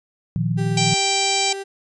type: chord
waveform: sine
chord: Bb suspended fourth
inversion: none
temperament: just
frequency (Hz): 116.54 / 155.39 / 174.81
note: Bb2 / Eb3 / F3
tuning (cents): 0 / -2 / +2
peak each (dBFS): -23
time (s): 0.36-0.94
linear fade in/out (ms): 0
type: tone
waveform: 35% pulse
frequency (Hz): 392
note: G4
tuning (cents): 0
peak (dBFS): -26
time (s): 0.57-1.64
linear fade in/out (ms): 20
type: harmonic tone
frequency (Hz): 784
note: G5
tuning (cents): 0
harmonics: 1 / 3 / 4 / 5 / 6 / 7 / 8 / 9 / 10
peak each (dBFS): -23 / -24 / -28 / -27 / -28 / -28 / -30 / -29 / -27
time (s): 0.77-1.53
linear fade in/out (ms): 5
effects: resampled to 24000 Hz